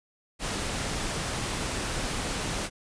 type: noise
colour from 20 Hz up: pink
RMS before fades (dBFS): -31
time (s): 0.39-2.7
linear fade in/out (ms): 50
effects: resampled to 22050 Hz